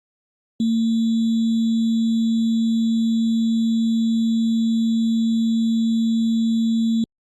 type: tone with sample-and-hold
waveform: sine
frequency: 226.7 Hz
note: A#3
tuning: 48 cents flat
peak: -16 dBFS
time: 0.6-7.04 s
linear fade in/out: 2 ms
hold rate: 3675 Hz
effects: low-pass 6000 Hz 12 dB/octave + Opus 48 kbps